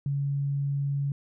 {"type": "tone", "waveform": "sine", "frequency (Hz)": 140.6, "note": "C#3", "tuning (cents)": 25, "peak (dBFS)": -25, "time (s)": [0.06, 1.12], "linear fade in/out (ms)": 2, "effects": []}